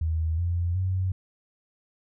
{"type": "tone with pitch steps", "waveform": "sine", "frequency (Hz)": [80.3, 86.56, 93.31], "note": ["E2", "F2", "F#2"], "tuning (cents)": [-45, -15, 15], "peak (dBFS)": -23, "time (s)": [0.01, 1.12], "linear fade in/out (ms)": 5, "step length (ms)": 370, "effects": []}